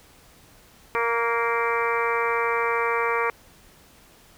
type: harmonic tone with a mistuned harmonic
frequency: 233.1 Hz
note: A#3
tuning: in tune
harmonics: 2 / 3 / 4 / 5 / 6 / 7 / 8 / 9 / 10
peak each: -26 / -38 / -28 / -27 / -31 / -35 / -33 / -33 / -31 dBFS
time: 0.95-3.3 s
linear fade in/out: 0 ms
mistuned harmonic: 5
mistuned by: -21 cents
effects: pink hiss -53 dBFS RMS until 4.37 s